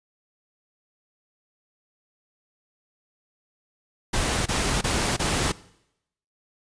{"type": "noise bursts", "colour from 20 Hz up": "pink", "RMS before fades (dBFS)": -24, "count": 4, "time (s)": [4.13, 5.522], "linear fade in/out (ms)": 10, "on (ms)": 330, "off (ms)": 24, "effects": ["noise-tail reverb RT60 0.8 s tail -20 dB re dry", "resampled to 22050 Hz"]}